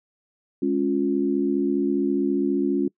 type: chord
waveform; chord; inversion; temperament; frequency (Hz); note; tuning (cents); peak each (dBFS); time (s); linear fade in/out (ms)
sine; Db major; second; equal with one note detuned; 207.7 / 277.2 / 352.1; Ab3 / Db4 / F4; 0 / 0 / +14; -27 / -22 / -24; 0.62-2.88; 5
effects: noise-tail reverb RT60 0.1 s tail -24 dB re dry